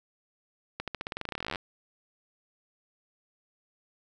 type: accelerating click train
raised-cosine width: 0.3 ms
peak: -17 dBFS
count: 24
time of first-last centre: 0.8-1.558 s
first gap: 77 ms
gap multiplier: 0.91
effects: none